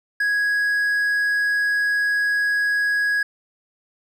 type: tone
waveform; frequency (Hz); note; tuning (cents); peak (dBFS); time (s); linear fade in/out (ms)
triangle; 1661.2; G#6; 0; -16; 0.2-3.23; 5
effects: none